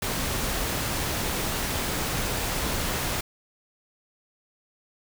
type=noise; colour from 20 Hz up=pink; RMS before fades=-28 dBFS; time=0.02-3.21 s; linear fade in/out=5 ms; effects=none